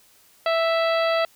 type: harmonic tone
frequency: 659.3 Hz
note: E5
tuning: in tune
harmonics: 1 / 2 / 3 / 4 / 5 / 6 / 7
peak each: -20 / -26 / -30 / -32 / -34 / -36 / -37 dBFS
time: 0.46-1.25 s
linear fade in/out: 2 ms
effects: white hiss -56 dBFS RMS until 1.35 s